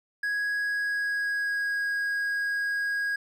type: tone with pitch glide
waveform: triangle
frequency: 1661.2 to 1643.1 Hz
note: G#6 to G#6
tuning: 0 to -19 cents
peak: -24 dBFS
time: 0.23-3.16 s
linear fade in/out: 5 ms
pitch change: -19 cents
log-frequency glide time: 0.55-1.91 s
effects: none